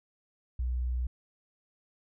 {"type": "tone", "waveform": "sine", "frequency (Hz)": 61.74, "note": "B1", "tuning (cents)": 0, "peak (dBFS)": -28, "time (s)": [0.59, 1.07], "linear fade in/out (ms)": 5, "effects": []}